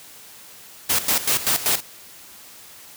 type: noise with tremolo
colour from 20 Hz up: white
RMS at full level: -19 dBFS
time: 0.89-1.81 s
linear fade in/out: 10 ms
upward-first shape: square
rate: 5.2 Hz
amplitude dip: 75%
effects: white hiss -44 dBFS RMS until 2.96 s + high-pass 60 Hz 12 dB/octave